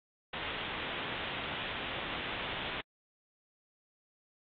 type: low-pass noise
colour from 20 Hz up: white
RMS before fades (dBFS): -39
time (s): 0.33-2.81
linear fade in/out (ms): 5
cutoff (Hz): 3600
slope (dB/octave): 96
effects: AAC 32 kbps